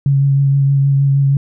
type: tone with vibrato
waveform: sine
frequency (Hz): 138.59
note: C#3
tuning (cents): 0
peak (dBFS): -9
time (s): 0.06-1.37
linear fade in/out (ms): 2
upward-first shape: triangle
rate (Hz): 6.4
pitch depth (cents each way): 20
effects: none